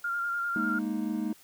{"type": "tone with vibrato", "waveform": "sine", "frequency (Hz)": 1396, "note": "F6", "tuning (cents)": -1, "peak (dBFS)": -28, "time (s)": [0.04, 0.79], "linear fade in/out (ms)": 5, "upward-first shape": "square", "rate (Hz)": 10, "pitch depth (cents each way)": 20}
{"type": "chord", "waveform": "triangle", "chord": "Ab suspended second", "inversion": "none", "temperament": "equal", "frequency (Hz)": [207.7, 233.1, 311.1], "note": ["Ab3", "Bb3", "Eb4"], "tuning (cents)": [0, 0, 0], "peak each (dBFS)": -31, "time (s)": [0.56, 1.33], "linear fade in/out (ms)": 2}
{"effects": ["white hiss -57 dBFS RMS until 1.43 s"]}